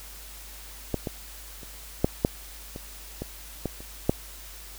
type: clicks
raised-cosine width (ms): 2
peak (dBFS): -12 / -16 / -30 / -6 / -6 / -23 / -18 / -14 / -30 / -6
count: 10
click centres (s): 0.943 / 1.072 / 1.632 / 2.045 / 2.249 / 2.761 / 3.22 / 3.657 / 3.805 / 4.095
effects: added 50 Hz sine -45 dBFS peak until 4.78 s + white hiss -45 dBFS RMS until 4.78 s